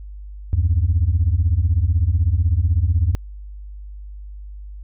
sine beating tone pair, 76.2 / 92.2 Hz, D#2 / F#2, -36 / -6 cents, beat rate 16 Hz, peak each -16 dBFS, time 0.53-3.15 s, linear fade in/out 0 ms, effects tanh soft clip ceiling -9 dBFS + added 50 Hz sine -32 dBFS peak until 4.83 s

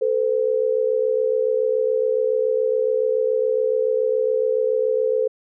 sine tone pair together, 440.8 / 507.9 Hz, A4 / B4, +3 / +48 cents, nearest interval major second, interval 245 cents, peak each -20 dBFS, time 0.01-5.28 s, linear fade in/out 10 ms, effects none

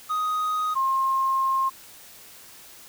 triangle / sine tone pair in turn, 1250 / 1065.7 Hz, D#6 / C6, +8 / +31 cents, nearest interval minor third, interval 277 cents, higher first, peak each -21 / -20 dBFS, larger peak second, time 0.09-0.75 / 0.75-1.7 s, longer second, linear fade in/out 20 ms, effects white hiss -47 dBFS RMS until 2.88 s

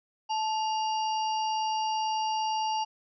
harmonic tone with a mistuned harmonic, 939 Hz, A#5, 12 cents sharp, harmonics 1 / 3 / 5 / 6, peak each -27 / -37 / -41 / -43 dBFS, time 0.29-2.85 s, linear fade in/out 20 ms, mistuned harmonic 1, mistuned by -130 cents, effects none

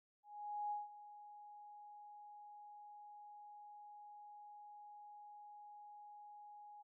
sine tone with ADSR envelope, 830.6 Hz, G#5, in tune, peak -38 dBFS, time 0.23-6.83 s, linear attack 480 ms, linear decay 170 ms, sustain -16 dB, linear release 17 ms, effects none

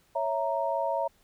sine chord, A# diminished, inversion first, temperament equal, 554.4 / 659.3 / 932.3 Hz, C#5 / E5 / A#5, 0 / 0 / 0 cents, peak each -31 / -30 / -30 dBFS, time 0.15-1.08 s, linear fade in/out 10 ms, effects pink hiss -65 dBFS RMS until 1.23 s

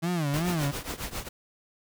35% pulse tone with vibrato, 159.1 Hz, D#3, 39 cents sharp, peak -24 dBFS, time 0.02-0.72 s, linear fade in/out 20 ms, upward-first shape sine, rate 2.7 Hz, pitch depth 210 cents each way
pink noise with tremolo, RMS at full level -32 dBFS, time 0.33-1.29 s, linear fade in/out 10 ms, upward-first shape triangle, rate 7.4 Hz, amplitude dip 90%
click, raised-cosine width 2 ms, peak -25 dBFS, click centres 0.939 s
effects none

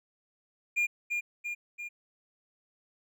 triangle tone with echo, 2413 Hz, D7, 46 cents sharp, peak -23 dBFS, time 0.76-0.87 s, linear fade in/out 20 ms, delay 340 ms, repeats 3, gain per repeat -4 dB, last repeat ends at 1.89 s, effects none

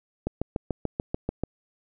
click train, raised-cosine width 2 ms, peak -13 dBFS, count 9, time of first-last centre 0.27-1.436 s, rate 6.86 Hz, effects none

